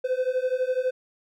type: beating tone pair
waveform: triangle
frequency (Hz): 505 / 517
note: B4 / C5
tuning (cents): +39 / -21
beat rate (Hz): 12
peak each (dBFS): -24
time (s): 0.04-0.91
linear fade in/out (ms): 10
effects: none